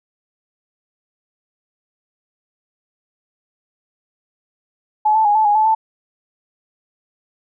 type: tone with pitch steps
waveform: sine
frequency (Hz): 854 / 878 / 827 / 871 / 827 / 867 / 883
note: G#5 / A5 / G#5 / A5 / G#5 / A5 / A5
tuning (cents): +48 / -4 / -8 / -18 / -8 / -26 / +6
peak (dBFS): -11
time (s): 5.05-5.75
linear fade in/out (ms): 10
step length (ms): 100
effects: none